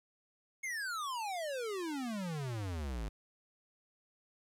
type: exponential sweep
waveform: square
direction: down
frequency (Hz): 2196 to 49.67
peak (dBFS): -37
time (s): 0.63-3.09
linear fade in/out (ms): 10
effects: low-pass 12000 Hz 12 dB/octave + 11-bit